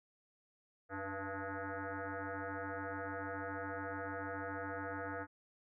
sine tone with frequency modulation, 484 Hz, B4, 35 cents flat, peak -39 dBFS, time 0.89-5.27 s, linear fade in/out 50 ms, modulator 195 Hz, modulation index 6.2, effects none

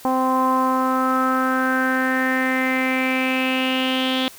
sawtooth tone with low-pass filter sweep, 259.5 Hz, C4, 14 cents flat, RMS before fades -20 dBFS, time 0.05-4.28 s, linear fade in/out 0 ms, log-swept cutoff 910 to 3400 Hz, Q 6.4, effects white hiss -43 dBFS RMS until 4.38 s

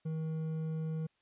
triangle tone with hard clipping, 158.9 Hz, D#3, 37 cents sharp, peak -35 dBFS, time 0.05-1.07 s, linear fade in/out 10 ms, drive 9 dB, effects white hiss -75 dBFS RMS until 1.21 s + resampled to 8000 Hz

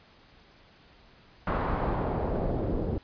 pink noise with low-pass filter sweep, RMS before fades -29 dBFS, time 1.47-2.98 s, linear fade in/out 2 ms, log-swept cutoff 1300 to 380 Hz, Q 1.4, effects pink hiss -57 dBFS RMS until 3.03 s + resampled to 11025 Hz

